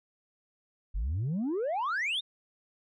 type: exponential sweep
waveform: sine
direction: up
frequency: 42.77 to 3790 Hz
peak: -26 dBFS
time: 0.94-2.21 s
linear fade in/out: 20 ms
effects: tanh soft clip ceiling -27 dBFS